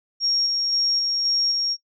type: tone with tremolo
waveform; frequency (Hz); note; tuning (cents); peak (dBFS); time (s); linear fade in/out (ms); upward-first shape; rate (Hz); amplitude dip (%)
sine; 5570; F8; -5; -18; 0.2-1.77; 50; square; 1.9; 25
effects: noise-tail reverb RT60 0.1 s tail -24 dB re dry